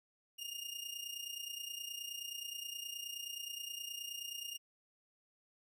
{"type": "tone with amplitude modulation", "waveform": "sawtooth", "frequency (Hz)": 2834, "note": "F7", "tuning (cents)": 25, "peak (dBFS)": -36, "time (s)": [0.38, 4.58], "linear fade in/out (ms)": 20, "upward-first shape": "sine", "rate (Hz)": 29.5, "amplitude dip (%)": 70, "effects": []}